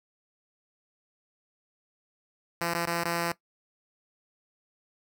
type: tone with dropouts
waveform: 5% pulse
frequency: 170.2 Hz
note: F3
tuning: 44 cents flat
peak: -16 dBFS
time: 2.61-3.32 s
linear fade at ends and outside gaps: 2 ms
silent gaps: 2.736-2.747 / 2.857-2.873 / 3.035-3.052 s
effects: noise-tail reverb RT60 0.1 s tail -18 dB re dry